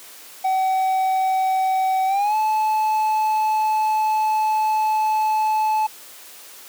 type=tone with pitch glide; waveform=triangle; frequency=758 to 865.7 Hz; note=F#5 to A5; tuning=+42 to -28 cents; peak=-15 dBFS; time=0.44-5.87 s; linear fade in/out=10 ms; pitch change=+230 cents; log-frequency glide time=2.06-2.36 s; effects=white hiss -42 dBFS RMS until 6.68 s + high-pass 300 Hz 12 dB/octave